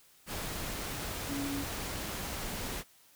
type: tone in noise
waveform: sine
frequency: 280 Hz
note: C#4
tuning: 18 cents sharp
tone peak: -34 dBFS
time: 1.27-1.66 s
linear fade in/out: 50 ms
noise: pink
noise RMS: -38 dBFS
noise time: 0.26-2.84 s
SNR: +1 dB
effects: white hiss -62 dBFS RMS until 3.15 s